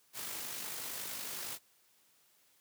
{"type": "noise with amplitude modulation", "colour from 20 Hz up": "white", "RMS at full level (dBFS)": -40, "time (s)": [0.13, 1.59], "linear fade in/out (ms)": 50, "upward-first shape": "sine", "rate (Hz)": 51, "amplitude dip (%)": 35, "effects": ["white hiss -69 dBFS RMS until 2.6 s", "high-pass 100 Hz 12 dB/octave"]}